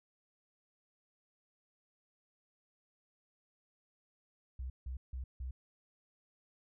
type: tone bursts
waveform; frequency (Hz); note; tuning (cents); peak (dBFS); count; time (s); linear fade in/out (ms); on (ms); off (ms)
sine; 63.9; C2; -40; -38; 4; 4.59-5.51; 5; 110; 160
effects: none